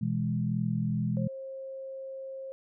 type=chord; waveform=sine; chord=E major; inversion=second; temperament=equal; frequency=123.47 / 164.81 / 207.7 Hz; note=B2 / E3 / G#3; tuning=0 / 0 / 0 cents; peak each=-31 dBFS; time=0.01-1.28 s; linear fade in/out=10 ms
type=tone; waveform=sine; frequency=534 Hz; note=C5; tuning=35 cents sharp; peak=-37 dBFS; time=1.17-2.52 s; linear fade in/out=0 ms
effects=none